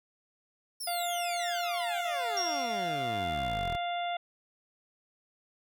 15% pulse exponential sweep, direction down, 5588 to 37 Hz, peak -30 dBFS, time 0.8-3.77 s, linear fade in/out 10 ms
harmonic tone, 698.5 Hz, F5, in tune, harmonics 1 / 2 / 3 / 4 / 5, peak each -31 / -43 / -42 / -46 / -42 dBFS, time 0.87-4.17 s, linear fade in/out 5 ms
sine tone with exponential decay, 5588 Hz, F8, in tune, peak -29 dBFS, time 2.37-3.25 s, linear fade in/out 2 ms, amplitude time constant 190 ms
effects none

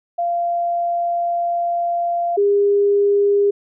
sine tone pair in turn, 691 / 404.8 Hz, F5 / G#4, -19 / -44 cents, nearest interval major sixth, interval 925 cents, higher first, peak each -17 / -12 dBFS, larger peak second, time 0.18-2.37 / 2.37-3.51 s, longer first, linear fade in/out 10 ms, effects none

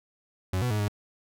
40% pulse tone with pitch steps, 92.9 / 124.1 / 105.5 / 103.1 Hz, F#2 / B2 / G#2 / G#2, +7 / +9 / +28 / -12 cents, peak -24 dBFS, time 0.53-0.882 s, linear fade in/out 5 ms, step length 88 ms, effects none

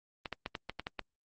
clicks, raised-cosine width 0.3 ms, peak -20 dBFS, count 8, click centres 0.258 / 0.327 / 0.461 / 0.552 / 0.696 / 0.796 / 0.869 / 0.993 s, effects Opus 24 kbps

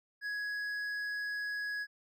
triangle tone with hard clipping, 1671 Hz, G#6, 10 cents sharp, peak -36 dBFS, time 0.21-1.87 s, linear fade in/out 50 ms, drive 9 dB, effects none

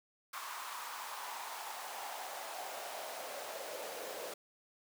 pink noise with high-pass filter sweep, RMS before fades -44 dBFS, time 0.33-4.34 s, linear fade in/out 5 ms, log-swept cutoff 1100 to 490 Hz, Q 3.5, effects none

